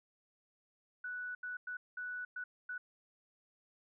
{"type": "tone bursts at uneven times", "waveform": "sine", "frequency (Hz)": 1480, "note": "F#6", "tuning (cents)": 0, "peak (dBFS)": -39, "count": 6, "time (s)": [[1.04, 1.35], [1.43, 1.57], [1.67, 1.77], [1.97, 2.25], [2.36, 2.44], [2.69, 2.78]], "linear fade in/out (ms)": 5, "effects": []}